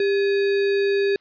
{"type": "tone with sample-and-hold", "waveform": "sine", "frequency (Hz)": 398.4, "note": "G4", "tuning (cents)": 28, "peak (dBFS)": -17, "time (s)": [0, 1.16], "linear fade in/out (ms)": 2, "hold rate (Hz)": 2100, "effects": ["white hiss -62 dBFS RMS until 1.2 s", "resampled to 11025 Hz"]}